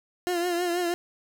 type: tone with vibrato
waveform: 30% pulse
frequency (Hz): 350.4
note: F4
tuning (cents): +6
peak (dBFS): -22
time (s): 0.27-0.94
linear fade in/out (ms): 0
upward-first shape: triangle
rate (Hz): 6.2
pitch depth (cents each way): 61
effects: none

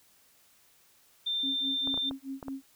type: tone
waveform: sine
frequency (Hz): 3584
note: A7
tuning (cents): +31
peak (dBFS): -28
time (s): 1.26-2.1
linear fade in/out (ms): 10
type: tone with tremolo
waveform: sine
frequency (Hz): 270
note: C#4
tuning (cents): -45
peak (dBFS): -33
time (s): 1.43-2.64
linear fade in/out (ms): 5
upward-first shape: sine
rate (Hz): 4.8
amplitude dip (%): 100
type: clicks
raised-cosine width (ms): 1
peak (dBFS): -26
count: 6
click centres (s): 1.874 / 1.942 / 1.976 / 2.111 / 2.428 / 2.483
effects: white hiss -63 dBFS RMS until 2.75 s

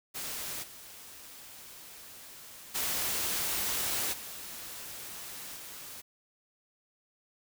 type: noise with level steps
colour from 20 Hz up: white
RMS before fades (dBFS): -38 / -49 / -32 / -43 / -45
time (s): 0.14-6.02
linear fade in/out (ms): 20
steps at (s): 0.62 / 2.74 / 4.12 / 5.55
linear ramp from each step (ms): 20
effects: none

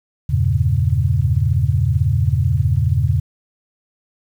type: chord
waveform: sine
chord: E diminished seventh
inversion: none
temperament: equal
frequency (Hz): 82.41 / 98 / 116.54 / 138.59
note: E2 / G2 / Bb2 / Db3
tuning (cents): 0 / 0 / 0 / 0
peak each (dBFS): -19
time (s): 0.29-3.2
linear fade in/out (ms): 10
effects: 8-bit

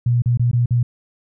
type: tone with dropouts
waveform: sine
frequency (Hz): 120.6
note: B2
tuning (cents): -41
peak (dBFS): -13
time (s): 0.06-0.83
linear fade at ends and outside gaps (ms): 5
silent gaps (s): 0.221-0.258 / 0.374-0.395 / 0.514-0.531 / 0.659-0.707
effects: none

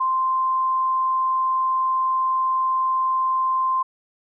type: tone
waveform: sine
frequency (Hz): 1044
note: C6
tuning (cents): -4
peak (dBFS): -18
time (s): 0-3.83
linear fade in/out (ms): 10
effects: none

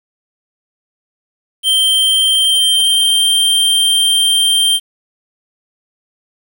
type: tone with pitch glide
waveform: square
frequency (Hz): 3136 to 3160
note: G7 to G7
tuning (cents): 0 to +13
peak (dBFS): -10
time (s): 1.63-4.8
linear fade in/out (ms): 50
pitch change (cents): +13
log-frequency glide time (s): 1.93-3.22
effects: 7-bit

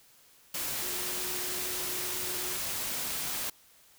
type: tone in noise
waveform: sine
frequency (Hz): 364.1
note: F#4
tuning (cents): -28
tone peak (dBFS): -44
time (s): 0.82-2.58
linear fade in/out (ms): 5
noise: white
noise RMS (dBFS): -34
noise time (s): 0.54-3.5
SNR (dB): -13
effects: white hiss -60 dBFS RMS until 3.98 s

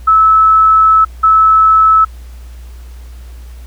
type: tone pair in turn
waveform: sine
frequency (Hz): 1303 / 1303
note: E6 / E6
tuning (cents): -20 / -20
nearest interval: unison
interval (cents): 0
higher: neither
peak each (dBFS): -4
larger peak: neither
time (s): 0.07-1.05 / 1.23-2.05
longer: first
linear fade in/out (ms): 10
effects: added 60 Hz sine -28 dBFS peak until 3.66 s + pink hiss -45 dBFS RMS until 3.66 s

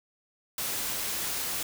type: noise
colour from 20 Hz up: white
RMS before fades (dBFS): -32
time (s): 0.58-1.63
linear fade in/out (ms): 2
effects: none

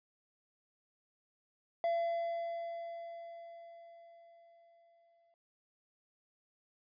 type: tone with exponential decay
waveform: triangle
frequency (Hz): 677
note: E5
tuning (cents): +46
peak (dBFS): -27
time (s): 1.84-5.34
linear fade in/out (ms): 1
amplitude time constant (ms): 760
effects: resampled to 11025 Hz

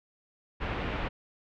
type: low-pass noise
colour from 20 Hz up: pink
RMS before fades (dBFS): -33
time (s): 0.6-1.09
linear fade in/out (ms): 20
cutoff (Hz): 2900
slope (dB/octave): 24
effects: none

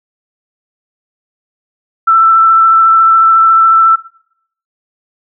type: tone with vibrato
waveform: sine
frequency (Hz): 1331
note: E6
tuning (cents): +16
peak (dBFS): -4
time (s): 2.07-3.96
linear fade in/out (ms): 10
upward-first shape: triangle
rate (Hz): 14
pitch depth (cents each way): 17
effects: noise-tail reverb RT60 0.7 s tail -22 dB re dry

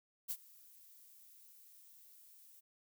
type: noise with ADSR envelope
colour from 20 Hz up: violet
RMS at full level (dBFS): -38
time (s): 0.28-2.61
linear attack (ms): 26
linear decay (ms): 56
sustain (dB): -23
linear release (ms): 20
effects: none

